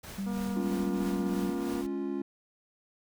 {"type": "noise with tremolo", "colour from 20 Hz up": "pink", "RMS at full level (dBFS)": -43, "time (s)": [0.03, 1.87], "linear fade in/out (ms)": 10, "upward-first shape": "triangle", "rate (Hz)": 3.1, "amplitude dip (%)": 60}
{"type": "tone with pitch glide", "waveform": "sine", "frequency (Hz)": [195.8, 190.67], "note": ["G3", "G3"], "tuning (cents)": [-2, -48], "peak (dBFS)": -31, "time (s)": [0.18, 1.5], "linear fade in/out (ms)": 5, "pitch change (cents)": -46, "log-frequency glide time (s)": [0.43, 1.31]}
{"type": "harmonic tone", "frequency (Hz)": 238.2, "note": "A#3", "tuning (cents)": 38, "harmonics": [1, 2, 3, 4, 5, 6], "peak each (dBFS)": [-37, -43, -47, -49, -51, -53], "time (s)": [0.26, 1.82], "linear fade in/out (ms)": 10}
{"type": "chord", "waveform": "triangle", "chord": "Db major", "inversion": "second", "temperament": "equal", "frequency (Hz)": [207.7, 277.2, 349.2], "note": ["Ab3", "Db4", "F4"], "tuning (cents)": [0, 0, 0], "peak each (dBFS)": [-36, -32, -33], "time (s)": [0.56, 2.22], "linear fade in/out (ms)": 5}
{"effects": []}